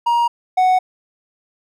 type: tone pair in turn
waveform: triangle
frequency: 945 / 741.2 Hz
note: A#5 / F#5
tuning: +23 / +3 cents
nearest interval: major third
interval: 420 cents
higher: first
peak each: -11 / -9 dBFS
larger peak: second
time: 0.06-0.28 / 0.57-0.79 s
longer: neither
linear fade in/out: 10 ms
effects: none